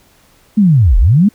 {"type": "linear two-way sweep", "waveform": "sine", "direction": "down then up", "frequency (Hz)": [222, 35.02, 222], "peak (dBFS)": -5, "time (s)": [0.57, 1.29], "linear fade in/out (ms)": 10, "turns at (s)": 0.98, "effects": ["pink hiss -50 dBFS RMS until 1.34 s"]}